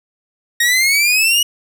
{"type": "exponential sweep", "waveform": "sawtooth", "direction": "up", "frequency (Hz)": [1864.7, 2922], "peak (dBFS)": -8, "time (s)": [0.6, 1.43], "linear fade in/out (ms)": 5, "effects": []}